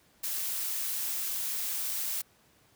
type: noise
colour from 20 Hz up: blue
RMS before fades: -33 dBFS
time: 0.23-2.22 s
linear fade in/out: 10 ms
effects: pink hiss -64 dBFS RMS until 2.75 s + high-pass 60 Hz 12 dB/octave